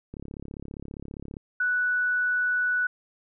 click train, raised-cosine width 3 ms, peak -25 dBFS, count 44, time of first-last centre 0.14-1.369 s, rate 35 Hz
sine tone, 1480 Hz, F#6, in tune, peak -22 dBFS, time 1.6-2.87 s, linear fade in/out 5 ms
effects none

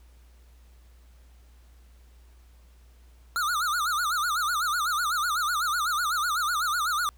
square tone with vibrato, 1315 Hz, E6, 5 cents flat, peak -25 dBFS, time 3.36-7.09 s, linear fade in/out 0 ms, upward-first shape sine, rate 8 Hz, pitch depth 190 cents each way, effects added 60 Hz sine -51 dBFS peak until 7.17 s + pink hiss -64 dBFS RMS until 7.17 s

